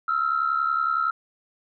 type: tone pair together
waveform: sine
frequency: 1300 / 1370.8 Hz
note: E6 / F6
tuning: -24 / -33 cents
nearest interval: minor second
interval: 91 cents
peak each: -23 dBFS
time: 0.08-1.11 s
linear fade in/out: 5 ms
effects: tanh soft clip ceiling -14 dBFS